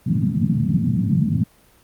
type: band-pass noise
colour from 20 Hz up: white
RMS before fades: -19 dBFS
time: 0.06-1.44 s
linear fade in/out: 10 ms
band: 100 to 230 Hz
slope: 48 dB/octave
effects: pink hiss -54 dBFS RMS until 1.83 s + Opus 32 kbps